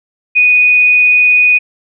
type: tone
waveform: sine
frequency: 2479 Hz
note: D#7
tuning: 7 cents flat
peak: -5 dBFS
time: 0.35-1.59 s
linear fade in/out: 20 ms
effects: none